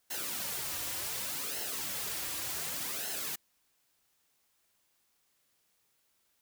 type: noise with flanger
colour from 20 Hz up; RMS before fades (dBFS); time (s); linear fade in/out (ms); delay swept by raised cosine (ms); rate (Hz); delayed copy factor
white; -37; 0.1-3.36; 10; 0.84 to 4.74; 0.67; -0.65
effects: white hiss -74 dBFS RMS until 6.41 s